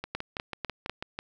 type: two click trains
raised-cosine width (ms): 0.3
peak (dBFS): -15 / -18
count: 4 / 8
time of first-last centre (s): 0.15-0.896 / 0.04-1.189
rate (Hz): 4.02 / 6.09
effects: none